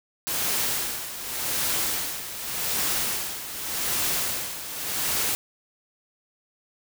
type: noise with tremolo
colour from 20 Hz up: white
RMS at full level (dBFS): -25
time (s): 0.27-5.35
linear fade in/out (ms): 0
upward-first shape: sine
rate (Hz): 0.86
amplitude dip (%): 70
effects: none